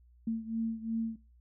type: beating tone pair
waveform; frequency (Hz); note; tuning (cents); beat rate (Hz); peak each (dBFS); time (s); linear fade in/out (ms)
sine; 224.9 / 227.7; A3 / A#3; +38 / -40; 2.8; -33 / -36; 0.27-1.16; 5
effects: noise-tail reverb RT60 0.3 s tail -22 dB re dry + added 60 Hz sine -58 dBFS peak until 1.4 s